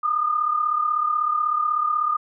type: tone pair together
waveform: sine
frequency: 1212 / 1248.2 Hz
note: D#6 / D#6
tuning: -46 / +5 cents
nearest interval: minor second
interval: 51 cents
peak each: -20 / -26 dBFS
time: 0.03-2.17 s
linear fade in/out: 10 ms
effects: none